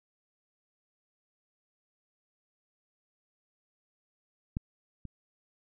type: clicks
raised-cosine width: 5 ms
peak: -19 / -29 dBFS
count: 2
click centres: 4.569 / 5.053 s
effects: none